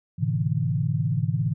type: tone cluster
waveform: sine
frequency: 107.8 / 128.5 / 145.6 / 163.5 Hz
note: A2 / C3 / D3 / E3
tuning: -35 / -31 / -15 / -14 cents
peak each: -27 dBFS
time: 0.18-1.54 s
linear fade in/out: 20 ms
effects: none